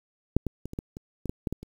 clicks, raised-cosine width 3 ms, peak -7 / -16 / -22 / -25 / -18 / -25 / -20 / -16 / -15 / -18 / -28 dBFS, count 11, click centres 0.366 / 0.467 / 0.656 / 0.734 / 0.789 / 0.969 / 1.257 / 1.295 / 1.472 / 1.526 / 1.63 s, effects 8-bit

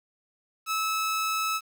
sawtooth tone, 1300 Hz, E6, 24 cents flat, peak -22 dBFS, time 0.66-1.61 s, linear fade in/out 50 ms, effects 9-bit

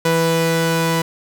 sawtooth tone pair together, 164.81 / 493.9 Hz, E3 / B4, 0 / 0 cents, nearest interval octave + perfect fifth, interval 1900 cents, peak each -14 dBFS, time 0.05-1.02 s, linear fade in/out 5 ms, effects none

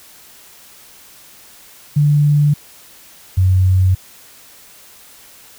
sine tone pair in turn, 146.83 / 93.01 Hz, D3 / F#2, 0 / +10 cents, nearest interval minor sixth, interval 790 cents, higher first, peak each -9 dBFS, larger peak neither, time 1.96-2.54 / 3.37-3.95 s, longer neither, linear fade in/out 10 ms, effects white hiss -43 dBFS RMS until 5.58 s

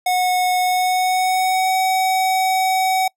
square tone with pitch glide, 731 to 753.3 Hz, F#5 to F#5, -21 to +31 cents, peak -16 dBFS, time 0.06-3.08 s, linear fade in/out 5 ms, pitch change +52 cents, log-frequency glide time 0.6-1.77 s, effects noise-tail reverb RT60 0.1 s tail -25 dB re dry

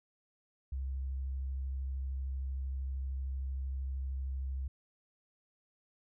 sine tone with vibrato, 66.5 Hz, C2, 29 cents sharp, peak -34 dBFS, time 0.72-4.68 s, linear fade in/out 5 ms, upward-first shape sine, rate 13 Hz, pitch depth 14 cents each way, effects none

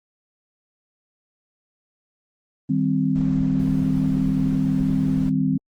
sine chord, C minor, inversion first, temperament equal, 155.56 / 196 / 261.6 Hz, Eb3 / G3 / C4, 0 / 0 / 0 cents, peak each -23 / -23 / -21 dBFS, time 2.69-5.58 s, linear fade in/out 10 ms
brown noise, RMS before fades -34 dBFS, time 3.15-5.3 s, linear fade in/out 10 ms
effects Opus 24 kbps

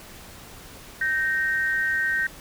sine tone pair together, 1553 / 1860.7 Hz, G6 / A#6, -17 / -4 cents, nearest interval minor third, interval 313 cents, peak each -24 / -24 dBFS, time 1.01-2.27 s, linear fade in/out 5 ms, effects pink hiss -44 dBFS RMS until 2.4 s

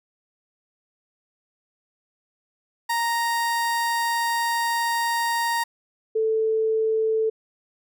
30% pulse / sine tone pair in turn, 932.3 / 441.1 Hz, A#5 / A4, 0 / +4 cents, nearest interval octave + minor second, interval 1296 cents, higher first, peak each -19 dBFS, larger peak neither, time 2.89-5.64 / 6.15-7.3 s, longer first, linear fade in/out 10 ms, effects none

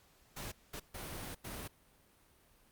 pink noise bursts at uneven times, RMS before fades -44 dBFS, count 4, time 0.36-0.52 / 0.73-0.8 / 0.94-1.35 / 1.44-1.68 s, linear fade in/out 10 ms, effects pink hiss -67 dBFS RMS until 2.71 s + Opus 48 kbps

